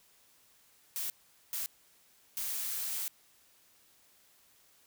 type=noise bursts at uneven times; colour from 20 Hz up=blue; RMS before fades=-36 dBFS; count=3; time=0.96-1.1 / 1.53-1.66 / 2.37-3.08 s; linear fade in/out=0 ms; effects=white hiss -65 dBFS RMS until 4.86 s